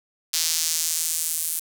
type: tone with high-pass filter sweep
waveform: sawtooth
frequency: 161.7 Hz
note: E3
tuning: 33 cents flat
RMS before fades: -25 dBFS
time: 0.33-1.6 s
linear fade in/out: 10 ms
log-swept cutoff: 5000 to 10000 Hz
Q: 1.4
effects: 7-bit